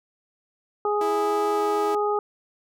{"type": "harmonic tone", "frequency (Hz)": 415.3, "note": "G#4", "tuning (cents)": 0, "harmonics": [1, 2, 3], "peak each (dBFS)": [-23, -26, -28], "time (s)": [0.85, 2.19], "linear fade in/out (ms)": 2}
{"type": "tone with pitch glide", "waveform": "sawtooth", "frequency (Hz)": [329.6, 326.9], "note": ["E4", "E4"], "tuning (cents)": [0, -14], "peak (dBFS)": -27, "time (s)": [1.01, 1.95], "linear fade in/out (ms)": 2, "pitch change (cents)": -14, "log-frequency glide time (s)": [1.55, 1.61]}
{"effects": []}